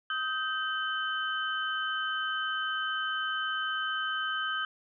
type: tone cluster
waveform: sine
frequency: 1263 / 1561 / 3048 Hz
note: D#6 / G6 / G7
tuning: +26 / -8 / -49 cents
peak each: -34 / -32 / -36 dBFS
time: 0.1-4.65 s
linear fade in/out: 2 ms
effects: none